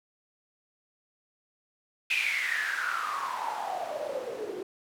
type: noise with band-pass filter sweep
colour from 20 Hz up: white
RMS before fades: -32 dBFS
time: 2.1-4.63 s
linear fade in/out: 5 ms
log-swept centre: 2600 to 370 Hz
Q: 9.7
effects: none